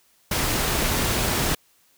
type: noise with amplitude modulation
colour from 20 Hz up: pink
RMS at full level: -21 dBFS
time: 0.31-1.55 s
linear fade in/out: 5 ms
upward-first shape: sine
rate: 272 Hz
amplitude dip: 45%
effects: white hiss -61 dBFS RMS until 1.97 s